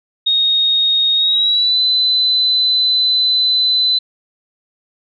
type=tone with pitch glide; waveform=sine; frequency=3729 to 4020 Hz; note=A#7 to B7; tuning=0 to +30 cents; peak=-11 dBFS; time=0.26-3.99 s; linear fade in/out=10 ms; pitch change=+130 cents; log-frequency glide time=1.15-1.8 s; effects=none